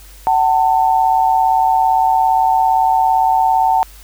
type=tone pair together; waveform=sine; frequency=756 / 893.6 Hz; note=F#5 / A5; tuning=+37 / +27 cents; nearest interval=minor third; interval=290 cents; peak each=-13 dBFS; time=0.27-3.83 s; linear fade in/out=0 ms; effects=added 50 Hz sine -38 dBFS peak until 4.03 s + white hiss -43 dBFS RMS until 4.03 s